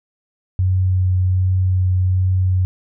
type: tone with vibrato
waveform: sine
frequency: 92.5 Hz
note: F#2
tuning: in tune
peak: -13 dBFS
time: 0.59-2.65 s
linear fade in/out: 0 ms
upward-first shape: triangle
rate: 1.3 Hz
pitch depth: 12 cents each way
effects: none